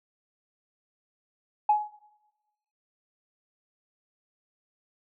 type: tone with exponential decay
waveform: sine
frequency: 842 Hz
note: G#5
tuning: 24 cents sharp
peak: -15 dBFS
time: 1.69-1.99 s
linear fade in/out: 5 ms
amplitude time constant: 65 ms
effects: noise-tail reverb RT60 1.0 s tail -18 dB re dry + tanh soft clip ceiling -11 dBFS